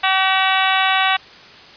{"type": "harmonic tone with a mistuned harmonic", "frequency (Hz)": 381.1, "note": "G4", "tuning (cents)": -49, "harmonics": [2, 3, 4, 5, 6, 7, 8, 9, 10], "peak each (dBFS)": [-19, -21, -22, -23, -24, -24, -25, -26, -26], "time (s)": [0.03, 1.17], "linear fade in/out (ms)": 10, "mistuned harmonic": 8, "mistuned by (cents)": -51, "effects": ["white hiss -41 dBFS RMS until 1.76 s", "resampled to 11025 Hz"]}